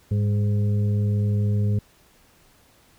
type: harmonic tone with a mistuned harmonic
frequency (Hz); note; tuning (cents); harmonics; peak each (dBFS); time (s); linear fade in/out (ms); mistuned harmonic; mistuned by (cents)
103.8; G#2; 0; 1 / 2 / 4 / 5; -19 / -28 / -36 / -42; 0.11-1.79; 5; 2; -40
effects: pink hiss -57 dBFS RMS until 2.98 s